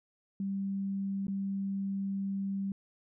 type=tone with dropouts; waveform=sine; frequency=196 Hz; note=G3; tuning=in tune; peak=-31 dBFS; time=0.4-2.72 s; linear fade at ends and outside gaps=2 ms; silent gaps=1.269-1.281 s; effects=none